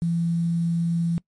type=tone with quantisation; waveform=sine; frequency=168.6 Hz; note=E3; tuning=39 cents sharp; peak=-20 dBFS; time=0.02-1.18 s; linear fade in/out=0 ms; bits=8; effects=noise-tail reverb RT60 0.1 s tail -22 dB re dry + MP3 48 kbps